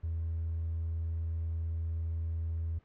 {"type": "tone with hard clipping", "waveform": "sine", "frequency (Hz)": 82, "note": "E2", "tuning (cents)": -9, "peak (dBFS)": -32, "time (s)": [0.03, 2.79], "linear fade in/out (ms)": 10, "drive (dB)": 1, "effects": ["pink hiss -67 dBFS RMS until 2.84 s", "low-pass 2000 Hz 12 dB/octave"]}